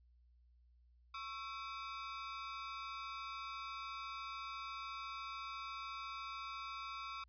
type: ring-modulated tone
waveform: sawtooth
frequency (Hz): 1216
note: D#6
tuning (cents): -40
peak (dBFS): -37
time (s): 1.14-7.24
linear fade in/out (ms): 5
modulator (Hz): 117
effects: added 60 Hz sine -65 dBFS peak until 7.28 s + resampled to 11025 Hz